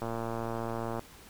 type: click train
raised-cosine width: 1 ms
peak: -21 dBFS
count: 113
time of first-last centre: 0.02-0.994 s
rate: 115 Hz
effects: pink hiss -53 dBFS RMS until 1.29 s